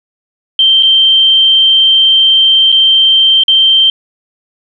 sine tone with dropouts, 3136 Hz, G7, in tune, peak -4 dBFS, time 0.59-3.9 s, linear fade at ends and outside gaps 2 ms, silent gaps 0.826-0.831 / 2.719-2.724 / 3.436-3.481 s, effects none

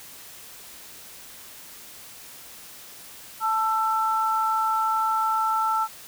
sine tone pair together, 880 / 1333.1 Hz, A5 / E6, 0 / +19 cents, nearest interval perfect fifth, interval 719 cents, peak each -24 / -23 dBFS, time 3.4-5.88 s, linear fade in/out 50 ms, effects white hiss -44 dBFS RMS until 6.07 s

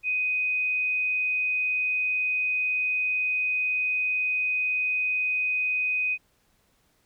sine tone, 2501 Hz, D#7, 8 cents sharp, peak -23 dBFS, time 0.03-6.18 s, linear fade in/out 50 ms, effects pink hiss -67 dBFS RMS until 7.05 s

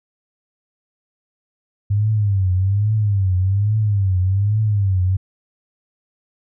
sine tone with vibrato, 99.7 Hz, G2, 30 cents sharp, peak -14 dBFS, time 1.9-5.17 s, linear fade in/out 10 ms, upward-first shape triangle, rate 1.2 Hz, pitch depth 170 cents each way, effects none

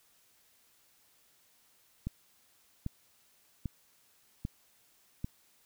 click train, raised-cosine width 5 ms, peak -22 dBFS, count 5, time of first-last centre 2.07-5.245 s, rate 1.26 Hz, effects white hiss -67 dBFS RMS until 5.65 s

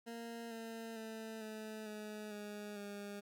20% pulse tone with pitch steps, 231.9 / 226.9 / 221.9 / 217.1 / 212.4 / 207.8 / 203.3 Hz, A#3 / A#3 / A3 / A3 / G#3 / G#3 / G#3, -9 / -47 / +15 / -23 / +39 / +1 / -37 cents, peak -40 dBFS, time 0.06-3.21 s, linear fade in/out 20 ms, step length 450 ms, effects none

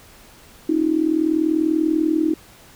sine tone with amplitude modulation, 316.1 Hz, D#4, 27 cents sharp, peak -12 dBFS, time 0.69-2.34 s, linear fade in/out 5 ms, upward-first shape sine, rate 40.2 Hz, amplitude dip 85%, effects pink hiss -47 dBFS RMS until 2.75 s

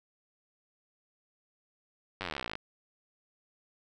slowing click train, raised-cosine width 0.3 ms, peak -19 dBFS, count 25, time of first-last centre 2.21-2.554 s, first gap 10 ms, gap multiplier 1.03, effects none

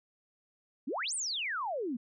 sine exponential two-way sweep, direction up then down, 220 to 9510 to 220 Hz, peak -32 dBFS, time 0.87-1.97 s, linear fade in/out 10 ms, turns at 1.14 s, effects none

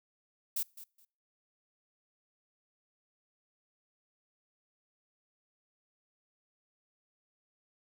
violet noise with echo, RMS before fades -33 dBFS, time 0.56-0.63 s, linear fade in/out 5 ms, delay 210 ms, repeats 2, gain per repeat -15 dB, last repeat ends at 1.05 s, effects noise-tail reverb RT60 0.5 s tail -26 dB re dry

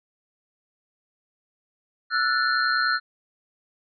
sine tone cluster, 1338 / 1468 / 1756 / 4191 Hz, E6 / F#6 / A6 / C8, +25 / -14 / -4 / +2 cents, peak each -25 / -23 / -29 / -28 dBFS, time 2.1-3 s, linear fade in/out 50 ms, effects none

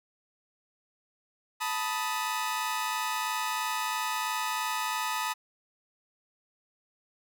sawtooth tone cluster, 880 / 983 / 1254 Hz, A5 / B5 / D#6, 0 / -8 / +13 cents, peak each -30 dBFS, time 1.6-5.34 s, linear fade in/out 20 ms, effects none

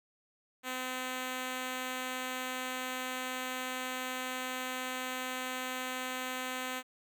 5% pulse tone, 255.9 Hz, C4, 38 cents flat, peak -24 dBFS, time 0.63-6.83 s, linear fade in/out 50 ms, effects none

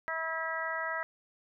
harmonic tone, 323.9 Hz, E4, 30 cents flat, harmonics 2 / 3 / 4 / 5 / 6, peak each -39 / -40 / -38 / -38 / -37 dBFS, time 0.08-1.03 s, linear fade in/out 0 ms, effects none

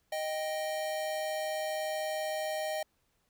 square tone pair together, 622.8 / 784 Hz, D#5 / G5, +2 / 0 cents, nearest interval major third, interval 398 cents, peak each -34 / -39 dBFS, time 0.12-2.83 s, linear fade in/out 5 ms, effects pink hiss -75 dBFS RMS until 3.29 s

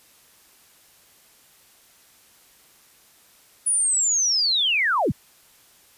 sine linear sweep, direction down, 9910 to 58.27 Hz, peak -18 dBFS, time 3.66-5.12 s, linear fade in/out 10 ms, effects white hiss -55 dBFS RMS until 5.97 s + resampled to 32000 Hz

